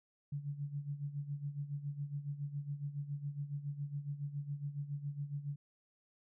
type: tone with tremolo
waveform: sine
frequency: 143.6 Hz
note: D3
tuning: 39 cents flat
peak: -35 dBFS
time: 0.32-5.56 s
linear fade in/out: 5 ms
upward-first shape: sine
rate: 7.2 Hz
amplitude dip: 75%
effects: none